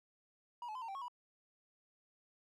triangle tone with pitch steps, 960 / 859 / 1020 / 913 / 781 / 1097 / 977 Hz, B5 / A5 / C6 / A#5 / G5 / C#6 / B5, -49 / -42 / -44 / -36 / -7 / -18 / -19 cents, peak -40 dBFS, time 0.62-1.082 s, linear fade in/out 2 ms, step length 66 ms, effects none

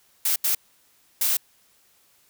blue noise bursts at uneven times, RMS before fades -22 dBFS, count 3, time 0.25-0.36 / 0.44-0.55 / 1.21-1.37 s, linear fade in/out 5 ms, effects white hiss -61 dBFS RMS until 2.29 s

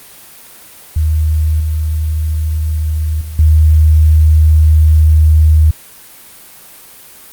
sine tone with level steps, 77.78 Hz, D#2, in tune, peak -9 / -12 / -21 / -4 dBFS, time 0.96-5.71 s, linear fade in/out 5 ms, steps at 1.6 / 3.21 / 3.39 s, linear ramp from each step 2 ms, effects white hiss -37 dBFS RMS until 7.32 s + Opus 32 kbps

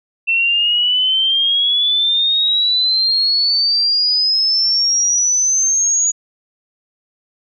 sine exponential sweep, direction up, 2684 to 6790 Hz, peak -12 dBFS, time 0.27-6.12 s, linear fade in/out 20 ms, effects none

